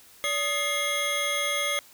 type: tone cluster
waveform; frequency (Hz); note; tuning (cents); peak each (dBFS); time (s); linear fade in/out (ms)
square; 574 / 1248 / 2120 / 3331; D5 / D#6 / C7 / G#7; -40 / +5 / +22 / +4; -33 / -34 / -29 / -31; 0.24-1.79; 0
effects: white hiss -53 dBFS RMS until 1.93 s